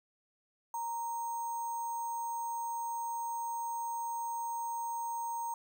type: tone with sample-and-hold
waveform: sine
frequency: 932.3 Hz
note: A#5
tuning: in tune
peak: -34 dBFS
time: 0.74-5.54 s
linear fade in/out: 2 ms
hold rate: 7350 Hz
effects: none